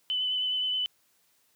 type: tone with vibrato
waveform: sine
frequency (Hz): 3012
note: F#7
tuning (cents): +30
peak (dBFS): -26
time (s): 0.1-0.86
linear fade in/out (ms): 0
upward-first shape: sine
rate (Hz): 9.5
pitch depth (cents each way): 19
effects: white hiss -68 dBFS RMS until 1.55 s + high-pass 80 Hz 12 dB/octave